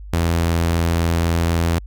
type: tone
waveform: sawtooth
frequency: 83.9 Hz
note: E2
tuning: 31 cents sharp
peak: -12 dBFS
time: 0.13-1.79 s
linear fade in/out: 5 ms
effects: added 50 Hz sine -32 dBFS peak until 1.86 s